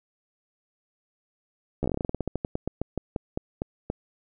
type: slowing click train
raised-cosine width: 2 ms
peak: -14 dBFS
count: 24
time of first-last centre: 1.83-3.901 s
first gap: 13 ms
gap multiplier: 1.15
effects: none